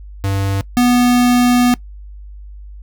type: tone pair in turn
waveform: square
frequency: 98 / 245.3 Hz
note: G2 / B3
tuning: 0 / -12 cents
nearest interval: octave + major third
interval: 1588 cents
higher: second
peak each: -16 / -10 dBFS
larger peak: second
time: 0.24-0.61 / 0.77-1.74 s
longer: second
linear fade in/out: 0 ms
effects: noise-tail reverb RT60 0.1 s tail -21 dB re dry + added 50 Hz sine -31 dBFS peak until 2.82 s